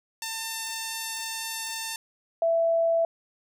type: tone pair in turn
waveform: 5% pulse / sine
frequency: 898 / 664.2 Hz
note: A5 / E5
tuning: +35 / +13 cents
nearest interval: perfect fourth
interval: 522 cents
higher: first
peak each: -19 / -20 dBFS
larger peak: first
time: 0.22-1.96 / 2.42-3.05 s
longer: first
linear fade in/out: 2 ms
effects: none